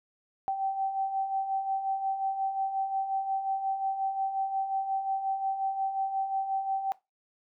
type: beating tone pair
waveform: sine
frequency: 771 / 776.6 Hz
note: G5 / G5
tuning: -29 / -16 cents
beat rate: 5.6 Hz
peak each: -36 / -28 dBFS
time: 0.48-6.92 s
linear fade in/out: 0 ms
effects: noise-tail reverb RT60 0.2 s tail -18 dB re dry